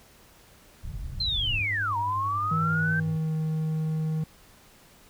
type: low-pass noise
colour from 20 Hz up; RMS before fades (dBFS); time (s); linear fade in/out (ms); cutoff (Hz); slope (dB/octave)
pink; -34; 0.83-1.64; 20; 140; 24
type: linear two-way sweep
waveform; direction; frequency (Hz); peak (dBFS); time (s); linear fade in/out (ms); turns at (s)
sine; down then up; 4186 to 923 to 1577; -25; 1.2-3; 5; 1.97
type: tone with tremolo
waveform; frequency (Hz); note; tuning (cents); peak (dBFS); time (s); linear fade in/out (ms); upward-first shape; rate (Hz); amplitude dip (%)
triangle; 100.7; G2; +47; -30; 1.43-3.17; 10; sine; 11; 40
type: tone with pitch glide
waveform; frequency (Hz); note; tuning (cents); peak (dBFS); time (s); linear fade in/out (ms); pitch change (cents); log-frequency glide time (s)
triangle; 160 to 157.34; D#3 to D#3; +49 to +20; -23; 2.51-4.24; 5; -29; 3.01-3.35
effects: pink hiss -55 dBFS RMS until 5.09 s